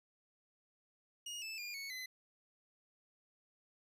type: tone with pitch steps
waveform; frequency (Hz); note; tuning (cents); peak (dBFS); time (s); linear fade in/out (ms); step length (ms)
25% pulse; 2868 / 2630 / 2412 / 2212 / 2028; F7 / E7 / D7 / C#7 / B6; +45 / -5 / +46 / -4 / +45; -39; 1.26-2.06; 5; 160
effects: resampled to 32000 Hz